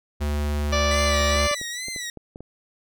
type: tone with pitch glide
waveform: square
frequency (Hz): 73.6 to 72.84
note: D2 to D2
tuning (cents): +4 to -14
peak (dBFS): -23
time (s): 0.2-1.48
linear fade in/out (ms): 20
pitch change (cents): -18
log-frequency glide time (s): 0.67-0.9
type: harmonic tone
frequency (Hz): 585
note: D5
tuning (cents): -7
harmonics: 1 / 2 / 3 / 4 / 5 / 6 / 7 / 8 / 9 / 10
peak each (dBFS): -24 / -26 / -31 / -30 / -33 / -35 / -34 / -38 / -37 / -34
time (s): 0.72-1.55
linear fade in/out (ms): 10
type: tone with vibrato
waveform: 15% pulse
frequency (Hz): 1975.5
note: B6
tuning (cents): 0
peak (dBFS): -23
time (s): 0.91-2.1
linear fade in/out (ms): 2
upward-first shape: sine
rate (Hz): 2.3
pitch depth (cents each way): 89
type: clicks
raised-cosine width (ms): 2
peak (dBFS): -25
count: 9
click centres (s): 1.21 / 1.359 / 1.513 / 1.614 / 1.884 / 1.962 / 2.173 / 2.359 / 2.406
effects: none